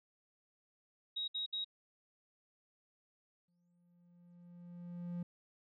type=tone bursts; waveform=sine; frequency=3800 Hz; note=A#7; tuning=33 cents sharp; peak=-36 dBFS; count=3; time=1.16-1.646 s; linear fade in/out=10 ms; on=120 ms; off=63 ms
type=tone with exponential growth; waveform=triangle; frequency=174.61 Hz; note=F3; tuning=in tune; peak=-35 dBFS; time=3.48-5.23 s; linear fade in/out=5 ms; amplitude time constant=380 ms
effects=none